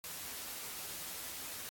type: noise with comb filter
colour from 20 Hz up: white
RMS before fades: -44 dBFS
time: 0.04-1.69 s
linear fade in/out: 0 ms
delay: 12 ms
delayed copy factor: +0.5
effects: AAC 64 kbps